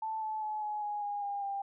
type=tone with pitch steps; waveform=sine; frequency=880 / 867.4 / 854.9 / 842.7 / 830.6 / 818.7 / 807 / 795.4 Hz; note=A5 / A5 / G#5 / G#5 / G#5 / G#5 / G#5 / G5; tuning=0 / -25 / +50 / +25 / 0 / -25 / -50 / +25 cents; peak=-33 dBFS; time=0.02-1.62 s; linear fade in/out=5 ms; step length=200 ms; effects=none